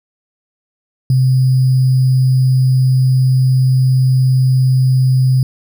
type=tone with sample-and-hold; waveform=sine; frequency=129.8 Hz; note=C3; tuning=13 cents flat; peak=-8 dBFS; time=1.1-5.43 s; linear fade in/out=2 ms; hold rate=4900 Hz; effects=none